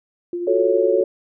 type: tone with tremolo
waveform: sine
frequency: 349.2 Hz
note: F4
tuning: in tune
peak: -21 dBFS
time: 0.33-1.01 s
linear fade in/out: 2 ms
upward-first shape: triangle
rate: 12 Hz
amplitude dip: 40%
type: chord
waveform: sine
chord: F# minor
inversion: none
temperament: equal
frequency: 370 / 440 / 554.4 Hz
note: F#4 / A4 / C#5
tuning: 0 / 0 / 0 cents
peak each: -19 dBFS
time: 0.47-1.04 s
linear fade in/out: 5 ms
effects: none